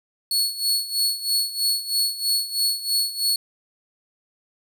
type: tone with tremolo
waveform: sawtooth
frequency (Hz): 4390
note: C#8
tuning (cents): -18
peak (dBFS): -15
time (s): 0.31-3.36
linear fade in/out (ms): 2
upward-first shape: sine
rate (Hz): 3.1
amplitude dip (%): 80
effects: none